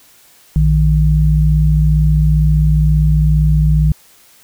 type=tone pair together; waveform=sine; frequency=58.61 / 153.7 Hz; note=A#1 / D#3; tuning=+10 / -21 cents; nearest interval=octave + perfect fourth; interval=1669 cents; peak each=-11 dBFS; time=0.56-3.92 s; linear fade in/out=0 ms; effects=white hiss -47 dBFS RMS until 4.43 s